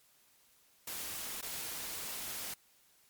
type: noise with dropouts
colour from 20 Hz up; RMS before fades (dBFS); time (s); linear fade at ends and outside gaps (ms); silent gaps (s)
white; -41; 0.87-2.54; 5; 1.412-1.425
effects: white hiss -67 dBFS RMS until 3.09 s + MP3 96 kbps